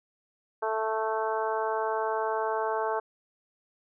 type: harmonic tone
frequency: 220 Hz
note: A3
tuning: in tune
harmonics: 2 / 3 / 4 / 5 / 6 / 7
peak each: -31 / -33 / -31 / -35 / -39 / -39 dBFS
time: 0.62-3 s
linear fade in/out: 10 ms
effects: none